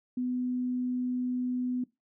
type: tone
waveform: sine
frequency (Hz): 250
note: B3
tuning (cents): +21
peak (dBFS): -28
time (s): 0.17-1.84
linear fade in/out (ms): 5
effects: noise-tail reverb RT60 0.2 s tail -20 dB re dry